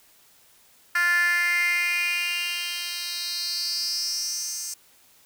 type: tone with high-pass filter sweep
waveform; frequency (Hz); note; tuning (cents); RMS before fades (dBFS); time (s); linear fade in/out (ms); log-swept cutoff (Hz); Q
10% pulse; 349.2; F4; 0; -26; 0.95-4.74; 5; 1600 to 6900; 6.1
effects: white hiss -57 dBFS RMS until 5.25 s